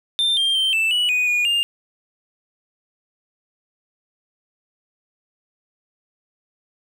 triangle tone with pitch steps, 3587 / 3187 / 3127 / 2649 / 2941 / 2475 / 2446 / 2809 Hz, A7 / G7 / G7 / E7 / F#7 / D#7 / D#7 / F7, +33 / +28 / -5 / +8 / -11 / -10 / -30 / +9 cents, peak -15 dBFS, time 0.19-1.63 s, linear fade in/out 0 ms, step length 180 ms, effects none

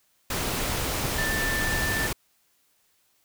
sine tone in noise, 1773 Hz, A6, 13 cents sharp, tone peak -27 dBFS, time 1.18-2.07 s, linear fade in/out 5 ms, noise pink, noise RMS -28 dBFS, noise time 0.3-2.13 s, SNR -2 dB, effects white hiss -67 dBFS RMS until 3.24 s

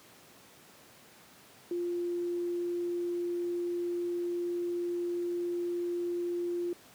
sine tone, 348.9 Hz, F4, 2 cents flat, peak -30 dBFS, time 1.71-6.73 s, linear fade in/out 2 ms, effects pink hiss -56 dBFS RMS until 6.94 s + high-pass 150 Hz 12 dB/octave

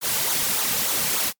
white noise with flanger, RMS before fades -23 dBFS, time 0.01-1.33 s, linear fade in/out 50 ms, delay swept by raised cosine 0.37 to 3.07 ms, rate 3.4 Hz, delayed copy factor -0.65, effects noise-tail reverb RT60 0.1 s tail -26 dB re dry + MP3 96 kbps

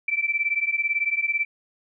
sine beating tone pair, 2320 / 2338 Hz, D7 / D7, -22 / -8 cents, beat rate 18 Hz, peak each -25 / -24 dBFS, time 0.08-1.45 s, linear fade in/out 5 ms, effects none

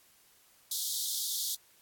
pink high-pass noise, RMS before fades -34 dBFS, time 0.71-1.55 s, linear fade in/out 5 ms, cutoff 3400 Hz, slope 96 dB/octave, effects white hiss -63 dBFS RMS until 1.81 s + AAC 64 kbps

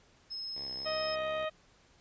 sine tone, 5170 Hz, E8, 34 cents flat, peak -37 dBFS, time 0.3-1.16 s, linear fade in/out 20 ms
5% pulse tone with vibrato, 67 Hz, C2, 42 cents sharp, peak -38 dBFS, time 0.55-1.46 s, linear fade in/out 20 ms, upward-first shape square, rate 4.2 Hz, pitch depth 63 cents each way
harmonic tone, 625 Hz, D#5, 8 cents sharp, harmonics 1 / 2 / 3 / 4 / 5 / 6, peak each -33 / -39 / -43 / -45 / -47 / -49 dBFS, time 0.85-1.5 s, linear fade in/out 20 ms
effects pink hiss -64 dBFS RMS until 2 s + resampled to 16000 Hz

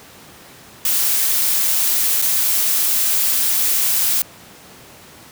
blue noise with dropouts, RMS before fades -17 dBFS, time 0.85-4.22 s, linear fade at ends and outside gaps 2 ms, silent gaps 2.217-2.222 s, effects pink hiss -42 dBFS RMS until 5.31 s + high-pass 100 Hz 12 dB/octave

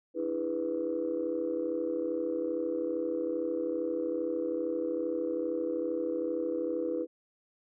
sine chord, E dominant seventh, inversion third, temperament just, 296.7 / 329.6 / 412 / 494.4 Hz, D4 / E4 / G#4 / B4, +18 / 0 / -14 / +2 cents, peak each -38 / -33 / -38 / -32 dBFS, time 0.14-7.07 s, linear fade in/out 50 ms, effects tanh soft clip ceiling -21 dBFS

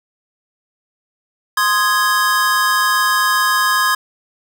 square chord, Ab major, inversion first, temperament equal, 1046.5 / 1244.5 / 1661.2 Hz, C6 / Eb6 / Ab6, 0 / 0 / 0 cents, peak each -18 / -20 / -17 dBFS, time 1.57-3.95 s, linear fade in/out 5 ms, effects none

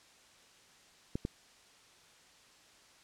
clicks, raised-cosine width 3 ms, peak -21 dBFS, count 2, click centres 1.155 / 1.251 s, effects white hiss -61 dBFS RMS until 3.03 s + low-pass 7000 Hz 12 dB/octave

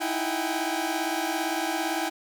sawtooth tone cluster, 315.8 / 333.5 / 757 / 812 Hz, D#4 / E4 / F#5 / G#5, +26 / +20 / +39 / -39 cents, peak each -28 dBFS, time 0-2.1 s, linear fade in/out 20 ms, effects none

